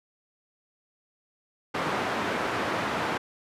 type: band-pass noise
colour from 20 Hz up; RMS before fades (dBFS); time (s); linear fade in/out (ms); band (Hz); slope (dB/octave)
white; -29; 1.74-3.18; 10; 130 to 1400; 12
effects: resampled to 32000 Hz